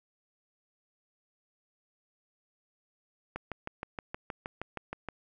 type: click train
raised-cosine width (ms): 0.5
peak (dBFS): -21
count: 12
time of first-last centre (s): 3.36-5.087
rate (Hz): 6.37
effects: none